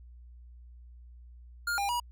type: tone with pitch steps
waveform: square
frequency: 1414 / 803 / 964 Hz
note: F6 / G5 / B5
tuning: +21 / +41 / -42 cents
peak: -29 dBFS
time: 1.67-2 s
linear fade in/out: 5 ms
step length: 110 ms
effects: added 60 Hz sine -48 dBFS peak until 2.11 s